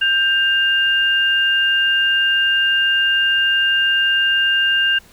sine tone pair together, 1575 / 2806 Hz, G6 / F7, +8 / +8 cents, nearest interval minor seventh, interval 1000 cents, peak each -16 dBFS, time 0.01-4.99 s, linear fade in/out 10 ms, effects pink hiss -48 dBFS RMS until 5.12 s

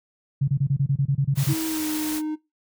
sine tone bursts, 138.59 Hz, C#3, in tune, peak -17 dBFS, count 12, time 0.41-1.536 s, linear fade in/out 10 ms, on 70 ms, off 26 ms
white noise, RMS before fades -32 dBFS, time 1.35-2.22 s, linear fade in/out 50 ms
triangle tone with pitch glide, 320 to 308 Hz, D#4 to D#4, +49 to -17 cents, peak -23 dBFS, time 1.48-2.36 s, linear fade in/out 20 ms, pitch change -66 cents, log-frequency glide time 1.67-1.85 s
effects noise-tail reverb RT60 0.2 s tail -19 dB re dry

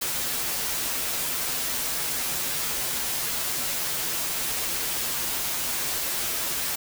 white noise with comb filter, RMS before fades -28 dBFS, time 0.01-6.76 s, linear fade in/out 10 ms, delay 10 ms, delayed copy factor -0.6, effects none

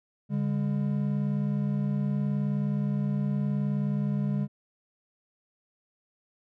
triangle tone pair together, 143 / 202.2 Hz, D3 / G#3, -46 / -46 cents, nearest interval tritone, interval 600 cents, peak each -26 dBFS, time 0.29-4.48 s, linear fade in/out 50 ms, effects none

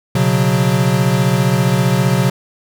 square chord, B suspended second, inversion none, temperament equal with one note detuned, 123.47 / 138.59 / 182.45 Hz, B2 / C#3 / F#3, 0 / 0 / -24 cents, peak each -17 dBFS, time 0.15-2.3 s, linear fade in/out 5 ms, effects none

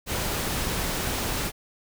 pink noise, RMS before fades -28 dBFS, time 0.06-1.52 s, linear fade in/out 50 ms, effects none

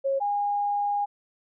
sine tone pair in turn, 545 / 816.6 Hz, C#5 / G#5, -29 / -29 cents, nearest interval perfect fifth, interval 700 cents, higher second, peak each -22 / -23 dBFS, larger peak first, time 0.04-0.2 / 0.2-1.06 s, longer second, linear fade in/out 20 ms, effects none

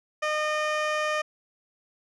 15% pulse tone with low-pass filter, 610 Hz, D#5, 34 cents flat, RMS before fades -27 dBFS, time 0.22-1.22 s, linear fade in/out 10 ms, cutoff 5600 Hz, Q 0.57, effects none

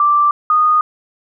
sine tone pair in turn, 1174.7 / 1233.5 Hz, D6 / D#6, 0 / -15 cents, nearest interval minor second, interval 85 cents, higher second, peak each -9 dBFS, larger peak neither, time 0-0.31 / 0.5-0.81 s, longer neither, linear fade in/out 2 ms, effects none

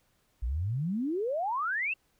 sine exponential sweep, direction up, 53.4 to 2767 Hz, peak -28 dBFS, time 0.42-1.94 s, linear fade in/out 10 ms, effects pink hiss -71 dBFS RMS until 2.19 s

